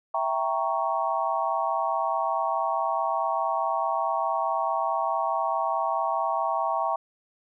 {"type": "chord", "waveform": "sine", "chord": "E diminished seventh", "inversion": "none", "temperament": "equal", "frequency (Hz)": [659.3, 784, 932.3, 1108.7], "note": ["E5", "G5", "Bb5", "Db6"], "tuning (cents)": [0, 0, 0, 0], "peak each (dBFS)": -29, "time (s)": [0.14, 6.96], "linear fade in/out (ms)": 5, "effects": []}